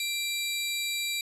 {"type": "tone pair together", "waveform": "sawtooth", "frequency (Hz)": [2357, 3885], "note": ["D7", "B7"], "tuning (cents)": [6, -29], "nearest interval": "major sixth", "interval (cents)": 865, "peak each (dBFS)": [-28, -29], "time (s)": [0, 1.21], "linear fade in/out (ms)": 2, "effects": ["resampled to 32000 Hz", "10-bit"]}